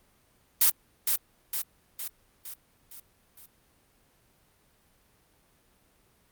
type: noise with echo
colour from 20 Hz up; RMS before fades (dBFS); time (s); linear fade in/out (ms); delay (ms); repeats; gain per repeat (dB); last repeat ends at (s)
blue; -20; 0.61-0.7; 5; 460; 6; -5; 3.46
effects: pink hiss -65 dBFS RMS until 6.31 s + Opus 32 kbps